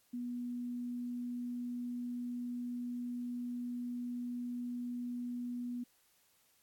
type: tone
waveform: sine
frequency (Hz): 243.5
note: B3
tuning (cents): -24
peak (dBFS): -37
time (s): 0.13-5.84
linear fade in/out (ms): 10
effects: white hiss -71 dBFS RMS until 6.62 s + AAC 64 kbps